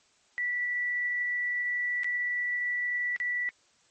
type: tone with dropouts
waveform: sine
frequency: 1959 Hz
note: B6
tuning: 15 cents flat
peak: -27 dBFS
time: 0.38-3.49 s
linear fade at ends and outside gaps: 0 ms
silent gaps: 2.034-2.044 / 3.163-3.201 s
effects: white hiss -65 dBFS RMS until 3.9 s + MP3 32 kbps